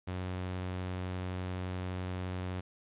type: tone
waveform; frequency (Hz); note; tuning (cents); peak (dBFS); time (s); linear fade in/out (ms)
sawtooth; 91.7; F#2; -15; -31; 0.07-2.61; 10
effects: resampled to 8000 Hz + 11-bit